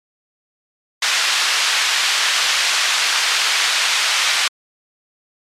white band-pass noise, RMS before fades -17 dBFS, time 1.02-4.48 s, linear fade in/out 5 ms, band 1200 to 4500 Hz, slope 12 dB/octave, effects low-pass 10000 Hz 12 dB/octave + MP3 96 kbps

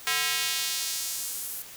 square tone with high-pass filter sweep, 146.83 Hz, D3, in tune, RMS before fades -30 dBFS, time 0.07-1.62 s, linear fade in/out 0 ms, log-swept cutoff 1800 to 12000 Hz, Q 0.94, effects white hiss -45 dBFS RMS until 1.76 s

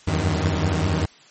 sawtooth tone cluster, 80.9 / 91.3 / 96.3 / 155.6 Hz, E2 / F#2 / G2 / D#3, -32 / -23 / -30 / 0 cents, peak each -21 dBFS, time 0.07-1.06 s, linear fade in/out 10 ms, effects white hiss -50 dBFS RMS until 1.3 s + MP3 32 kbps

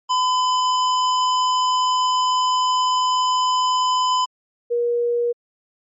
square / sine tone pair in turn, 1010 / 476.7 Hz, B5 / A#4, +39 / +39 cents, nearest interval octave + minor second, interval 1300 cents, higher first, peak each -17 dBFS, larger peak neither, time 0.09-4.26 / 4.7-5.33 s, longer first, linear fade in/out 20 ms, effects MP3 32 kbps

